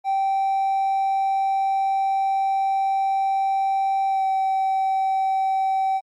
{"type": "tone with pitch glide", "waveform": "triangle", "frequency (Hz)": [778, 769.5], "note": ["G5", "G5"], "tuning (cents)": [-13, -32], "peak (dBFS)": -16, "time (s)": [0.04, 6.01], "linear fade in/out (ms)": 50, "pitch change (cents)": -19, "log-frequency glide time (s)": [4.08, 4.24], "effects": ["tanh soft clip ceiling -14 dBFS", "Opus 48 kbps"]}